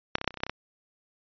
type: clicks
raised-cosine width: 0.3 ms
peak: -6 / -24 / -15 / -17 / -7 / -27 / -25 / -22 / -28 / -8 / -20 / -15 dBFS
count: 12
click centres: 0.154 / 0.184 / 0.214 / 0.244 / 0.277 / 0.307 / 0.342 / 0.373 / 0.404 / 0.435 / 0.466 / 0.496 s
effects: resampled to 11025 Hz